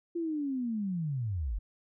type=linear sweep; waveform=sine; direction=down; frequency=346.4 to 41.92 Hz; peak=-30 dBFS; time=0.15-1.59 s; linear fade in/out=10 ms; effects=none